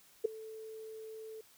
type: tone with ADSR envelope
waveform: sine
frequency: 440 Hz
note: A4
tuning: in tune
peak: -23 dBFS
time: 0.24-1.41 s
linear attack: 13 ms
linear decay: 7 ms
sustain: -21 dB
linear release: 4 ms
effects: white hiss -63 dBFS RMS until 1.57 s